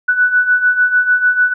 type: beating tone pair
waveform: sine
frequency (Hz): 1480 / 1486.7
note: F#6 / F#6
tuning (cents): 0 / +8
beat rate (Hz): 6.7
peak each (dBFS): -16 / -11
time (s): 0.08-1.54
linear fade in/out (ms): 10
effects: none